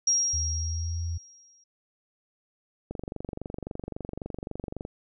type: tone with exponential decay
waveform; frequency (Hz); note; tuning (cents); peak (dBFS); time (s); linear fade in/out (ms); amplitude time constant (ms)
sine; 5630; F8; +13; -19; 0.07-1.64; 5; 340
type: tone with pitch glide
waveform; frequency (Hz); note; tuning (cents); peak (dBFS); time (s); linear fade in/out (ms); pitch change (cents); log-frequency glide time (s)
sine; 77.78 to 83.36; D#2 to E2; 0 to +20; -28; 0.33-1.18; 10; +120; 0.47-1.02
type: click train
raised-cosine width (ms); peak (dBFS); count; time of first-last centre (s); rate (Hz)
2; -21; 47; 2.91-4.851; 23.7
effects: none